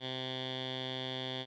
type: tone with low-pass filter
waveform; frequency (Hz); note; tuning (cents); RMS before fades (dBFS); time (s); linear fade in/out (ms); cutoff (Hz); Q
10% pulse; 129.5; C3; -17; -39; 0-1.46; 50; 3500; 9.8
effects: none

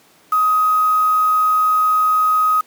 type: tone with quantisation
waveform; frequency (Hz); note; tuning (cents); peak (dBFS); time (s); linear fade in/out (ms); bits
sine; 1258; D#6; +19; -12; 0.32-2.61; 5; 5
effects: pink hiss -51 dBFS RMS until 2.66 s + high-pass 200 Hz 12 dB/octave

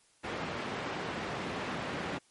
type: band-pass noise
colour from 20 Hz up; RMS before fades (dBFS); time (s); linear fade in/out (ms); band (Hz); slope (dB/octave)
pink; -37; 0.23-2.19; 20; 160 to 2600; 12
effects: white hiss -66 dBFS RMS until 2.3 s + MP3 48 kbps

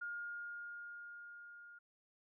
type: tone with level ramp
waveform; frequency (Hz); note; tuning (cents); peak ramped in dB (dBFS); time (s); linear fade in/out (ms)
sine; 1419; F6; +27; -40 to -54; 0.01-1.79; 10
effects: none

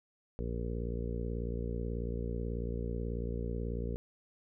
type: harmonic tone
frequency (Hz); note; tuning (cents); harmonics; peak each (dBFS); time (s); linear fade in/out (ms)
58.27; A#1; 0; 1 / 2 / 3 / 4 / 5 / 6 / 7 / 8 / 9; -36 / -41 / -43 / -44 / -50 / -50 / -45 / -44 / -53; 0.39-3.96; 0
effects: none

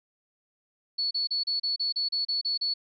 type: tone bursts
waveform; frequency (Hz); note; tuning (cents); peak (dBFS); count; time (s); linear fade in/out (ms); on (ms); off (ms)
sine; 4418; C#8; -7; -25; 11; 0.98-2.74; 10; 130; 33
effects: none

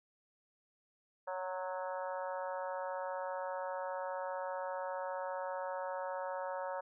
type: harmonic tone with a mistuned harmonic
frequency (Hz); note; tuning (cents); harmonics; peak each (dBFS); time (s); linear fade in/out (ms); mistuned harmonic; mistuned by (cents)
185; F#3; 0; 3 / 4 / 5 / 6 / 7 / 8 / 9; -40 / -46 / -42 / -50 / -49 / -52 / -53; 1.27-6.81; 10; 6; -30
effects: none

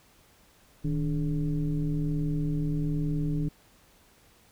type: tone with frequency modulation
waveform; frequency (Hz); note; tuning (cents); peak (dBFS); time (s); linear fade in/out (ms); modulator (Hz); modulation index
sine; 155.56; D#3; 0; -25; 0.84-3.49; 10; 135; 1
effects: pink hiss -60 dBFS RMS until 4.51 s

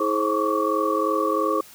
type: tone cluster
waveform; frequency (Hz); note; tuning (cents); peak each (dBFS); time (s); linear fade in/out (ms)
sine; 323.7 / 423.6 / 531 / 1114 / 1157; E4 / G#4 / C5 / C#6 / D6; -31 / +34 / +25 / +8 / -26; -26; 0-1.61; 5
effects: white hiss -47 dBFS RMS until 1.74 s

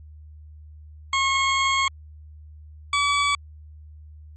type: tone pair in turn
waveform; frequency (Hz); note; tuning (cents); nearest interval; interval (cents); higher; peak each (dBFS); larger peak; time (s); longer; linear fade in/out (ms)
20% pulse; 1086 / 1143.6; C#6 / D6; -36 / -46; minor second; 90; second; -14; neither; 1.13-1.88 / 2.93-3.35; first; 2
effects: added 76 Hz sine -41 dBFS peak until 4.36 s + MP3 32 kbps

